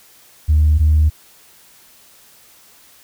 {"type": "tone pair in turn", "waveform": "sine", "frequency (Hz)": [76.3, 76.79], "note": ["D#2", "D#2"], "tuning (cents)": [-33, -22], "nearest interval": "unison", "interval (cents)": 11, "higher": "second", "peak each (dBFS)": -8, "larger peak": "neither", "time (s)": [[0.48, 0.79], [0.79, 1.1]], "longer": "neither", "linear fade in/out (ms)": 20, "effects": ["tanh soft clip ceiling -6 dBFS", "white hiss -48 dBFS RMS until 3.03 s"]}